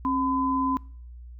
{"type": "tone pair together", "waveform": "sine", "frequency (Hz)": [268.2, 1012.6], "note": ["C4", "B5"], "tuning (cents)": [43, 43], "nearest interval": "octave + major seventh", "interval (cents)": 2300, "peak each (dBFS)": -25, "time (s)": [0.05, 0.77], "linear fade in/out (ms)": 0, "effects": ["noise-tail reverb RT60 0.5 s tail -24 dB re dry", "added 60 Hz sine -40 dBFS peak until 1.39 s"]}